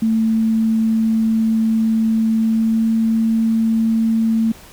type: tone with pitch glide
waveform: sine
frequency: 222.8 to 224.6 Hz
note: A3 to A3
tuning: +22 to +36 cents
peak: -13 dBFS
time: 0.02-4.52 s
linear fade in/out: 5 ms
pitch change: +14 cents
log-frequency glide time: 2.29-2.99 s
effects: pink hiss -42 dBFS RMS until 4.72 s